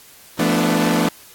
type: chord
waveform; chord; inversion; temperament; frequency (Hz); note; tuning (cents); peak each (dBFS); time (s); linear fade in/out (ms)
sawtooth; B half-diminished seventh; second; equal with one note detuned; 170.43 / 220 / 246.9 / 293.7; F3 / A3 / B3 / D4; -42 / 0 / 0 / 0; -17; 0.39-1.09; 5
effects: white hiss -45 dBFS RMS until 1.34 s + AAC 64 kbps